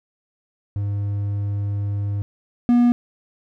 triangle tone pair in turn, 101.4 / 241.2 Hz, G#2 / B3, -41 / -41 cents, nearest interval octave + minor third, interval 1500 cents, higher second, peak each -19 / -10 dBFS, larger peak second, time 0.76-2.22 / 2.69-2.92 s, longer first, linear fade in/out 0 ms, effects none

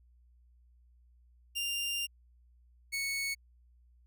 sawtooth tone pair in turn, 2794 / 2213 Hz, F7 / C#7, 0 / -3 cents, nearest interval major third, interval 403 cents, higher first, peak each -29 / -29 dBFS, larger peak neither, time 1.55-2.07 / 2.92-3.35 s, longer first, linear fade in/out 20 ms, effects added 60 Hz sine -60 dBFS peak until 4.06 s

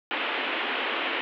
white band-pass noise, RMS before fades -29 dBFS, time 0.11-1.21 s, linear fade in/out 0 ms, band 250 to 3200 Hz, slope 48 dB/octave, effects none

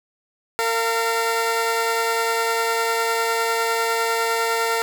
15% pulse tone pair together, 456.7 / 690 Hz, A#4 / F5, -36 / -21 cents, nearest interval perfect fifth, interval 715 cents, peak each -14 / -20 dBFS, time 0.59-4.82 s, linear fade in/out 0 ms, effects none

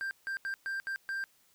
triangle tone bursts at uneven times, 1581 Hz, G6, 14 cents sharp, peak -31 dBFS, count 6, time 0.01-0.11 / 0.27-0.37 / 0.45-0.54 / 0.66-0.8 / 0.87-0.96 / 1.09-1.24 s, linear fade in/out 0 ms, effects white hiss -67 dBFS RMS until 1.54 s

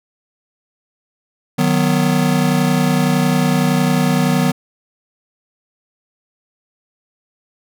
square chord, B major, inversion first, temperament just, 154.34 / 185.21 / 246.9 Hz, D#3 / F#3 / B3, -14 / +2 / 0 cents, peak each -18 dBFS, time 1.58-4.52 s, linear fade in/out 10 ms, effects none

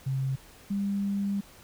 sine tone pair in turn, 133.6 / 199.72 Hz, C3 / G3, +36 / +33 cents, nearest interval perfect fifth, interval 697 cents, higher second, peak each -26 dBFS, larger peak neither, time 0.06-0.36 / 0.7-1.41 s, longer second, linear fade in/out 10 ms, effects pink hiss -53 dBFS RMS until 1.63 s

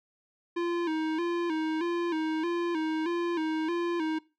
square tone with vibrato, 329.6 Hz, E4, in tune, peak -28 dBFS, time 0.56-4.19 s, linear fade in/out 10 ms, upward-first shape square, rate 1.6 Hz, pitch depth 77 cents each way, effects noise-tail reverb RT60 0.3 s tail -22 dB re dry + low-pass 3000 Hz 12 dB/octave

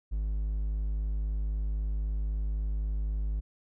triangle tone, 51.91 Hz, G#1, in tune, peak -26 dBFS, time 0.11-3.41 s, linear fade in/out 20 ms, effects none

